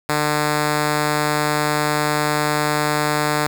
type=tone; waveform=5% pulse; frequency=150 Hz; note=D3; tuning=37 cents sharp; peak=-6 dBFS; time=0.09-3.47 s; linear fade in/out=2 ms; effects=7-bit